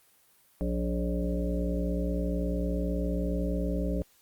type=harmonic tone with a mistuned harmonic; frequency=59.9 Hz; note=A#1; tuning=48 cents sharp; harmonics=1 / 3 / 5 / 7 / 9 / 10; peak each=-30 / -32 / -35 / -39 / -37 / -40 dBFS; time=0.61-4.02 s; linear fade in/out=0 ms; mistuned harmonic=5; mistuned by=-65 cents; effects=white hiss -63 dBFS RMS until 4.21 s + Opus 32 kbps